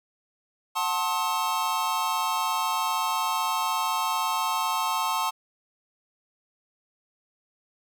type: chord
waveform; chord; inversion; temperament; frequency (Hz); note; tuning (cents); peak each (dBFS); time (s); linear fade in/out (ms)
square; F# diminished seventh; none; just; 740 / 888 / 1065.6 / 1278.7; F#5 / A5 / C6 / Eb6; 0 / +16 / +31 / +47; -35 / -29 / -29 / -33; 0.75-5.31; 20
effects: none